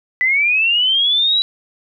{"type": "linear sweep", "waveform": "sine", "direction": "up", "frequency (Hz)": [1975.5, 3942], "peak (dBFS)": -12, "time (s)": [0.21, 1.42], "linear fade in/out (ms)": 0, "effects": []}